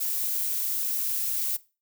violet noise, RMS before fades -28 dBFS, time 0-1.57 s, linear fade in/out 10 ms, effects noise-tail reverb RT60 0.3 s tail -19 dB re dry

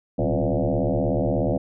sine tone with frequency modulation, 196.5 Hz, G3, 4 cents sharp, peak -19 dBFS, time 0.18-1.58 s, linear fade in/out 10 ms, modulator 76.7 Hz, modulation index 6, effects none

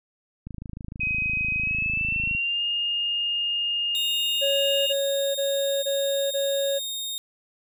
click train, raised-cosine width 5 ms, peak -23 dBFS, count 51, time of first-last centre 0.47-2.35 s, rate 26.6 Hz
sine tone with pitch glide, 2524 to 2833 Hz, D#7 to F7, +24 to +24 cents, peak -23 dBFS, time 1-4.93 s, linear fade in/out 10 ms, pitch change +200 cents, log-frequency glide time 1.58-2.63 s
sawtooth tone, 3700 Hz, A#7, 14 cents flat, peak -26 dBFS, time 3.95-7.18 s, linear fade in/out 0 ms
triangle tone bursts, 554.4 Hz, C#5, in tune, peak -21 dBFS, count 5, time 4.41-6.794 s, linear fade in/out 20 ms, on 460 ms, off 21 ms
effects none

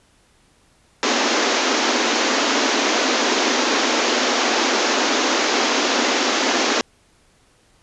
pink band-pass noise, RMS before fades -19 dBFS, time 1.03-6.81 s, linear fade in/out 0 ms, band 230 to 6900 Hz, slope 96 dB/octave, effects pink hiss -57 dBFS RMS until 7.82 s + resampled to 24000 Hz

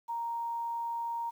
sine tone with quantisation, 932.3 Hz, A#5, in tune, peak -32 dBFS, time 0.08-1.31 s, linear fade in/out 20 ms, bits 10, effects none

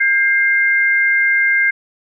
sine tone pair together, 1604.1 / 2105 Hz, G6 / C7, +39 / +10 cents, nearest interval perfect fourth, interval 471 cents, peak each -14 dBFS, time 0-1.71 s, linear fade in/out 10 ms, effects none

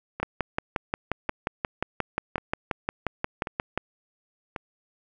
two click trains, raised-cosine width 0.5 ms, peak -17 / -10 dBFS, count 5 / 21, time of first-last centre 0.2-4.562 / 0.23-3.776 s, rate 0.917 / 5.64 Hz, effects none

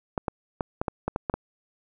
clicks, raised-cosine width 1 ms, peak -12 dBFS, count 9, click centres 0.178 / 0.282 / 0.608 / 0.815 / 0.882 / 1.08 / 1.161 / 1.298 / 1.34 s, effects none

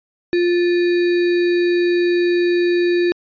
sine tone with sample-and-hold, 350.1 Hz, F4, 4 cents sharp, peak -13 dBFS, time 0.33-3.12 s, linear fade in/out 0 ms, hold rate 2100 Hz, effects resampled to 11025 Hz

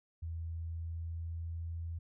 sine tone with pitch glide, 82.41 to 83.42 Hz, E2 to E2, 0 to +21 cents, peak -37 dBFS, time 0.22-1.99 s, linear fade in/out 10 ms, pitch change +21 cents, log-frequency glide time 0.33-1.76 s, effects none

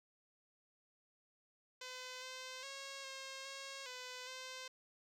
5% pulse tone with pitch steps, 508 / 515 / 547 / 536 / 545 / 503 / 516 Hz, B4 / C5 / C#5 / C5 / C#5 / B4 / C5, +49 / -28 / -23 / +42 / -29 / +32 / -24 cents, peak -35 dBFS, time 1.81-4.68 s, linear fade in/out 5 ms, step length 410 ms, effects low-pass 9000 Hz 12 dB/octave

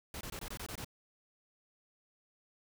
pink noise bursts, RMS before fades -43 dBFS, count 8, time 0.14-0.846 s, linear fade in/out 2 ms, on 69 ms, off 22 ms, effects none

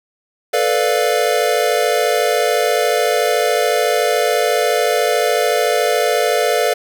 square chord, B half-diminished seventh, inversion third, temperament equal, 440 / 493.9 / 587.3 / 698.5 Hz, A4 / B4 / D5 / F5, 0 / 0 / 0 / 0 cents, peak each -20 dBFS, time 0.53-6.74 s, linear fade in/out 10 ms, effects none

